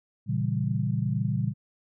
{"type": "chord", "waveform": "sine", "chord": "A# diminished seventh", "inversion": "none", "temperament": "equal", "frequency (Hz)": [116.54, 138.59, 164.81, 196], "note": ["A#2", "C#3", "E3", "G3"], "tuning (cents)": [0, 0, 0, 0], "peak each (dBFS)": [-28, -29, -32, -31], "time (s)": [0.26, 1.54], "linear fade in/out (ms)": 50, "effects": []}